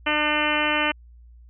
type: harmonic tone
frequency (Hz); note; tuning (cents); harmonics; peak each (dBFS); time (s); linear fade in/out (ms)
300.6; D4; +40; 1 / 2 / 3 / 4 / 5 / 6 / 7 / 8 / 9 / 10; -29 / -29 / -29 / -29 / -29 / -29 / -29 / -29 / -29 / -29; 0.06-0.92; 10
effects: added 59 Hz sine -45 dBFS peak until 1.49 s